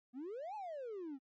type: exponential two-way sweep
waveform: triangle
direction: up then down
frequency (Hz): 235 to 880 to 256.2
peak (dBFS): -39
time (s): 0.13-1.19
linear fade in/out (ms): 50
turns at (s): 0.55
effects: tanh soft clip ceiling -37 dBFS + MP3 32 kbps